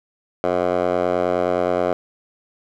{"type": "tone with band-pass filter", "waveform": "10% pulse", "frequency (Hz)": 89.5, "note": "F2", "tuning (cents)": 43, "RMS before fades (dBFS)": -20, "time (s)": [0.44, 1.93], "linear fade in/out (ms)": 0, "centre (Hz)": 680, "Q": 2.3, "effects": []}